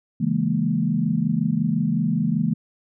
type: chord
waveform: sine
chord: A# half-diminished seventh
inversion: first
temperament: equal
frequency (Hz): 138.59 / 164.81 / 207.7 / 233.1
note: C#3 / E3 / G#3 / A#3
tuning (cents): 0 / 0 / 0 / 0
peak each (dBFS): -28 / -23 / -24 / -24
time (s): 0.2-2.54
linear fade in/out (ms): 10
effects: none